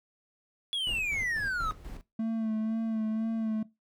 triangle exponential sweep, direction down, 3416 to 1244.5 Hz, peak -27 dBFS, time 0.73-1.71 s, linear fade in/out 0 ms
brown noise with tremolo, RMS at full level -40 dBFS, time 0.87-2.01 s, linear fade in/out 0 ms, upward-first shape square, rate 4.1 Hz, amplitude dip 60%
triangle tone with vibrato, 221.6 Hz, A3, 13 cents sharp, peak -26 dBFS, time 2.19-3.63 s, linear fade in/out 5 ms, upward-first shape sine, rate 2 Hz, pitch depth 32 cents each way
effects noise-tail reverb RT60 0.2 s tail -18 dB re dry

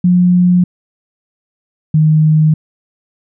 sine tone pair in turn, 178.8 / 155.28 Hz, F3 / D#3, +41 / -3 cents, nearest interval major second, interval 244 cents, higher first, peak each -6 dBFS, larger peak neither, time 0.04-0.64 / 1.94-2.54 s, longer neither, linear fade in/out 5 ms, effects none

